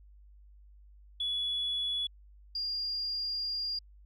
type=tone pair in turn; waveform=sine; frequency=3401 / 4810 Hz; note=G#7 / D8; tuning=+40 / +41 cents; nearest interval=tritone; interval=601 cents; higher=second; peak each=-29 / -31 dBFS; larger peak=first; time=1.2-2.07 / 2.55-3.79 s; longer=second; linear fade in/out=5 ms; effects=tanh soft clip ceiling -25 dBFS + added 50 Hz sine -53 dBFS peak until 4.05 s